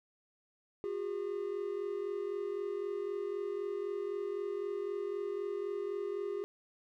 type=tone pair together; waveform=triangle; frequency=361.3 / 405.2 Hz; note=F#4 / G#4; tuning=-41 / -43 cents; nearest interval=major second; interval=198 cents; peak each=-38 / -34 dBFS; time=0.84-6.44 s; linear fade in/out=0 ms; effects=none